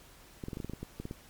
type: clicks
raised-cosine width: 3 ms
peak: -25 dBFS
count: 12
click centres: 0.438 / 0.484 / 0.532 / 0.571 / 0.602 / 0.646 / 0.697 / 0.735 / 0.83 / 1 / 1.054 / 1.111 s
effects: pink hiss -56 dBFS RMS until 1.29 s + MP3 96 kbps